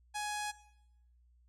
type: tone with low-pass filter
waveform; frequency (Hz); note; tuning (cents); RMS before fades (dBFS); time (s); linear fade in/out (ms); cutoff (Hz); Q
sawtooth; 836; G#5; +11; -38; 0.14-0.52; 20; 9300; 1.7
effects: noise-tail reverb RT60 0.8 s tail -17 dB re dry + added 60 Hz sine -63 dBFS peak until 1.48 s